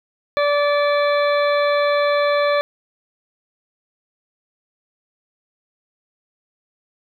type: harmonic tone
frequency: 580 Hz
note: D5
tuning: 22 cents flat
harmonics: 1 / 2 / 3 / 4 / 6 / 7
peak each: -16 / -22 / -26 / -28 / -32 / -33 dBFS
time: 0.37-2.61 s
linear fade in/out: 0 ms
effects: 9-bit